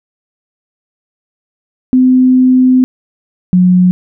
sine tone pair in turn, 255.7 / 181.38 Hz, C4 / F#3, -40 / -34 cents, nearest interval tritone, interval 594 cents, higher first, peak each -4 dBFS, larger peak neither, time 1.93-2.84 / 3.53-3.91 s, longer first, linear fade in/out 0 ms, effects none

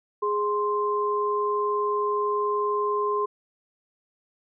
sine tone pair together, 415.3 / 1046.5 Hz, G#4 / C6, 0 / 0 cents, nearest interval octave + major third, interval 1600 cents, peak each -25 dBFS, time 0.22-3.26 s, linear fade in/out 10 ms, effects none

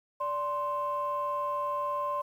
sine tone pair together, 582.9 / 1046.5 Hz, D5 / C6, -13 / 0 cents, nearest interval minor seventh, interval 1013 cents, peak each -33 / -29 dBFS, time 0.2-2.22 s, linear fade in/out 10 ms, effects tanh soft clip ceiling -23 dBFS + 10-bit

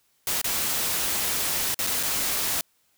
white noise with dropouts, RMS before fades -26 dBFS, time 0.27-2.61 s, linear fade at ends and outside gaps 1 ms, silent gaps 0.415-0.443 / 1.744-1.79 / 1.867-1.871 / 2.029-2.033 s, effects white hiss -67 dBFS RMS until 2.97 s

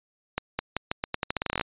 accelerating click train, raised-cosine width 0.3 ms, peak -10 dBFS, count 17, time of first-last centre 0.38-1.612 s, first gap 210 ms, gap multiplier 0.84, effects resampled to 8000 Hz

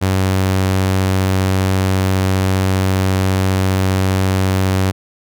sawtooth tone, 94.8 Hz, F#2, 43 cents sharp, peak -9 dBFS, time 0.01-4.92 s, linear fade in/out 20 ms, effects none

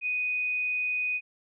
sine tone, 2489 Hz, D#7, in tune, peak -26 dBFS, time 0.01-1.21 s, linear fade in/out 50 ms, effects none

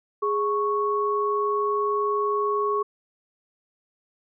sine tone pair together, 414.6 / 1106.8 Hz, G#4 / C#6, -3 / -3 cents, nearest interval octave + perfect fourth, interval 1700 cents, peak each -24 dBFS, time 0.22-2.83 s, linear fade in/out 10 ms, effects none

